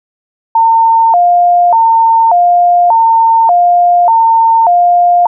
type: tone with vibrato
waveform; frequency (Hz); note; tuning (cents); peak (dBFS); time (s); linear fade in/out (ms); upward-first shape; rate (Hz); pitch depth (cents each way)
sine; 799; G5; +33; -4; 0.55-5.27; 5; square; 0.85; 220
effects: none